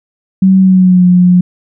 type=tone with pitch glide; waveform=sine; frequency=190 to 179.44 Hz; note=F#3 to F3; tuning=+46 to +47 cents; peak=-3 dBFS; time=0.42-1.41 s; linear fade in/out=5 ms; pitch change=-99 cents; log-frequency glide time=0.59-1.06 s; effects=none